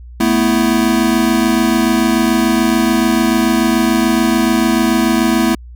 square chord, A suspended second, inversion none, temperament equal, 220 / 246.9 / 329.6 Hz, A3 / B3 / E4, 0 / 0 / 0 cents, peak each -16 dBFS, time 0.2-5.55 s, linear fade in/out 5 ms, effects added 60 Hz sine -31 dBFS peak until 5.75 s

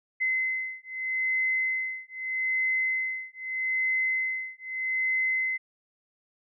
sine beating tone pair, 2050 / 2050.8 Hz, C7 / C7, -36 / -35 cents, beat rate 0.8 Hz, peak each -29 dBFS, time 0.2-5.58 s, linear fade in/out 20 ms, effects none

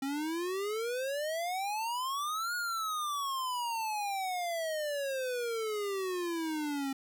square exponential two-way sweep, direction up then down, 267.4 to 1453 to 267.4 Hz, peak -33 dBFS, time 0.02-6.93 s, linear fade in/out 5 ms, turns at 2.55 s, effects none

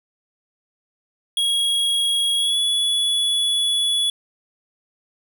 square tone with pitch glide, 3309 to 3404 Hz, G#7 to G#7, -7 to +42 cents, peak -18 dBFS, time 1.37-4.1 s, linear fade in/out 2 ms, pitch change +49 cents, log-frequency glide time 2.37-2.58 s, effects none

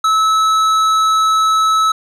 sine tone with tanh clipping, 1300 Hz, E6, 24 cents flat, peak -12 dBFS, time 0.04-1.92 s, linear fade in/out 5 ms, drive 12 dB, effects none

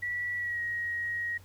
sine tone with pitch glide, 1946 to 1890.6 Hz, B6 to A#6, -26 to +24 cents, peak -30 dBFS, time 0.02-1.38 s, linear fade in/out 10 ms, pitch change -50 cents, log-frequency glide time 0.37-0.61 s, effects added 93 Hz sine -52 dBFS peak until 1.44 s + pink hiss -59 dBFS RMS until 1.44 s

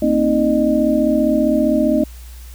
sine tone cluster, 232.1 / 267.3 / 312.1 / 610 Hz, A#3 / C4 / D#4 / D#5, -7 / +37 / +5 / -34 cents, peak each -18 dBFS, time 0.02-2.04 s, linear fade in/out 5 ms, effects added 60 Hz sine -33 dBFS peak until 2.54 s + white hiss -45 dBFS RMS until 2.54 s

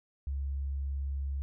sine tone, 69 Hz, C#2, 7 cents flat, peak -31 dBFS, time 0.27-1.42 s, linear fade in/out 0 ms, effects none

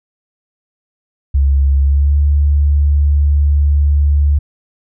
sine tone with pitch glide, 69 to 72.39 Hz, C#2 to D2, -7 to -24 cents, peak -8 dBFS, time 1.34-4.39 s, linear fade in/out 10 ms, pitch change +83 cents, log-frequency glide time 1.81-2.17 s, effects none

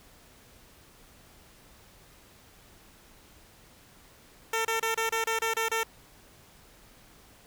10% pulse tone bursts, 450.7 Hz, A4, 42 cents sharp, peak -18 dBFS, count 9, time 4.53-5.834 s, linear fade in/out 5 ms, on 120 ms, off 28 ms, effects pink hiss -56 dBFS RMS until 7.46 s

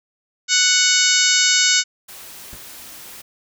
harmonic tone, 740 Hz, F#5, in tune, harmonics 2 / 3 / 4 / 5 / 6 / 7 / 8 / 9 / 10, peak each -22 / -22 / -22 / -22 / -22 / -22 / -22 / -22 / -22 dBFS, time 0.48-1.84 s, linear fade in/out 50 ms
white noise, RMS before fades -38 dBFS, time 2.08-3.22 s, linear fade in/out 10 ms
brown noise with exponential decay, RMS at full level -33 dBFS, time 2.53-2.62 s, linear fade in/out 1 ms, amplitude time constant 19 ms
effects none

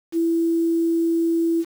sine tone with quantisation, 332.5 Hz, E4, 15 cents sharp, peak -17 dBFS, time 0.12-1.65 s, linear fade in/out 50 ms, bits 7, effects none

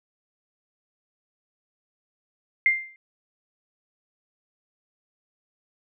sine tone with exponential decay, 2099 Hz, C7, 5 cents sharp, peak -13 dBFS, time 2.66-2.96 s, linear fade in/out 1 ms, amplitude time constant 65 ms, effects none

